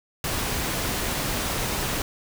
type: noise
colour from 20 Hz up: pink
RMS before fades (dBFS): -27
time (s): 0.24-2.02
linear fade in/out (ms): 2
effects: none